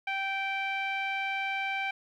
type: tone with low-pass filter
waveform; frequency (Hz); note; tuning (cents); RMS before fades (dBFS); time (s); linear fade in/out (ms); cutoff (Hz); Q
sawtooth; 780; G5; -9; -32; 0.07-1.91; 5; 2500; 4.3
effects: 11-bit